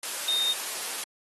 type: tone in noise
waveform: sine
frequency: 3680 Hz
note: A#7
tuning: 23 cents flat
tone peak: -23 dBFS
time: 0.28-0.53 s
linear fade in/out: 2 ms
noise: white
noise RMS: -33 dBFS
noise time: 0.03-1.04 s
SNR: +7 dB
effects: high-pass 400 Hz 12 dB/octave + AAC 32 kbps